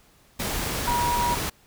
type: tone in noise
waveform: sine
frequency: 960 Hz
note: B5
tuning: 49 cents flat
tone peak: -22 dBFS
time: 0.87-1.35 s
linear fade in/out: 10 ms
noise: pink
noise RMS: -28 dBFS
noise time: 0.39-1.5 s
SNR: +3 dB
effects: pink hiss -58 dBFS RMS until 1.66 s